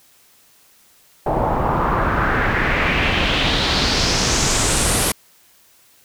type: noise with low-pass filter sweep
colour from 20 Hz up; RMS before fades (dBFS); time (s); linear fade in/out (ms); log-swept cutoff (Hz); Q
pink; -18; 1.26-5.12; 5; 740 to 11000; 2.8
effects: white hiss -53 dBFS RMS until 6.04 s